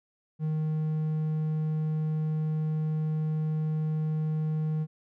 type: tone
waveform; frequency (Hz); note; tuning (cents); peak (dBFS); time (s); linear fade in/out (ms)
triangle; 155.56; D#3; 0; -24; 0.39-4.87; 50
effects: none